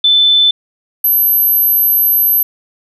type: tone pair in turn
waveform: sine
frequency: 3520 / 12414 Hz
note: A7 / G9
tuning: 0 / -18 cents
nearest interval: octave + minor seventh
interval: 2182 cents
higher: second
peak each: -6 / -8 dBFS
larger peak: first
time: 0.04-0.51 / 1.04-2.43 s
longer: second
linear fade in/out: 5 ms
effects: none